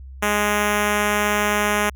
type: tone with notch filter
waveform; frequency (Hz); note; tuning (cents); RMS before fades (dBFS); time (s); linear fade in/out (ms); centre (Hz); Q
5% pulse; 207.7; G#3; 0; -20; 0.22-1.9; 10; 4800; 1.7
effects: added 66 Hz sine -35 dBFS peak until 1.95 s